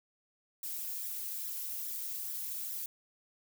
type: noise with flanger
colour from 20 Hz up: violet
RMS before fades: -39 dBFS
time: 0.63-2.86 s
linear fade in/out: 2 ms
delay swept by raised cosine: 0.53 to 5.13 ms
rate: 2.4 Hz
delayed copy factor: +1
effects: none